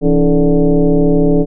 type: tone with frequency modulation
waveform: sine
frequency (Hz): 131.8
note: C3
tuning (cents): +13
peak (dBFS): -7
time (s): 0.01-1.46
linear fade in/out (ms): 50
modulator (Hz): 150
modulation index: 2.5
effects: none